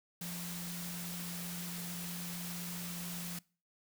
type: tone in noise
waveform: sine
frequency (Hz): 174.61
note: F3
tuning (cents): 0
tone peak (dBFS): -42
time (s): 0.21-3.39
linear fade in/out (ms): 5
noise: white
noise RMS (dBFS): -44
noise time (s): 0.21-3.39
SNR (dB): -1
effects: noise-tail reverb RT60 0.4 s tail -24 dB re dry